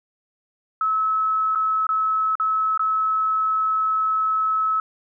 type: tone with dropouts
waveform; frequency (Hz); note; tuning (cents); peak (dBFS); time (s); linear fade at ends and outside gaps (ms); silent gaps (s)
sine; 1295; E6; -31; -18; 0.81-4.8; 2; 1.55-1.556 / 1.868-1.89 / 2.354-2.398 / 2.776-2.794
effects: none